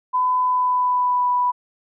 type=tone with pitch glide; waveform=sine; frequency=1006 to 987 Hz; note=B5 to B5; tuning=+32 to -1 cents; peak=-16 dBFS; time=0.13-1.52 s; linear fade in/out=20 ms; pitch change=-33 cents; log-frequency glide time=0.38-1.29 s; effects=none